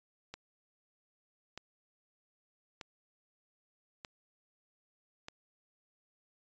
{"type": "click train", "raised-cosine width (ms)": 0.2, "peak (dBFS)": -26, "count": 5, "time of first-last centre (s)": [0.34, 5.284], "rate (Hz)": 0.809, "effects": ["resampled to 16000 Hz"]}